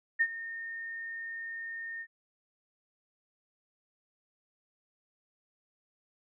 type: tone with ADSR envelope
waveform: sine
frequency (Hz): 1830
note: A#6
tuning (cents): -32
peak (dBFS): -21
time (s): 0.19-2.07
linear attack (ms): 21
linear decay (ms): 58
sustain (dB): -16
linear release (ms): 61
effects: none